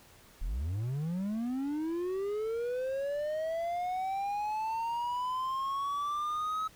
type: linear sweep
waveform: triangle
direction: up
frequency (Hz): 30.87 to 1287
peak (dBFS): -29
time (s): 0.41-6.68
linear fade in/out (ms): 10
effects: pink hiss -58 dBFS RMS until 6.75 s